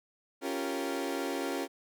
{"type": "chord", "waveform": "30% pulse", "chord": "G half-diminished seventh", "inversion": "second", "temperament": "equal with one note detuned", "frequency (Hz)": [277.2, 347.4, 392, 466.2], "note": ["Db4", "F4", "G4", "Bb4"], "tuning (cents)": [0, -9, 0, 0], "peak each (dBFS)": [-33, -35, -36, -37], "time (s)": [0.41, 1.68], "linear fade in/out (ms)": 50, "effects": []}